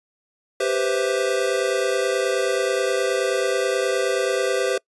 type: chord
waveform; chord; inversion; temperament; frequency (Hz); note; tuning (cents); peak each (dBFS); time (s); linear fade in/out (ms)
square; C major seventh; second; equal; 392 / 493.9 / 523.3 / 659.3; G4 / B4 / C5 / E5; 0 / 0 / 0 / 0; -25 / -26 / -25 / -30; 0.6-4.78; 5
effects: noise-tail reverb RT60 0.1 s tail -25 dB re dry + resampled to 24000 Hz